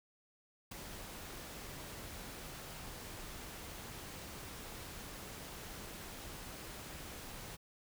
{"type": "noise with ADSR envelope", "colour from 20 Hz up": "pink", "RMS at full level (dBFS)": -44, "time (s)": [0.71, 7.57], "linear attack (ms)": 8, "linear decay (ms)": 9, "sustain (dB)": -4, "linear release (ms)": 23, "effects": []}